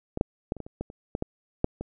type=clicks; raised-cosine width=2 ms; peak=-16 / -8 / -13 / -27 / -22 / -28 / -18 / -29 / -15 / -14 / -8 / -20 dBFS; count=12; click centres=0.174 / 0.211 / 0.521 / 0.567 / 0.603 / 0.665 / 0.81 / 0.901 / 1.151 / 1.224 / 1.644 / 1.81 s; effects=none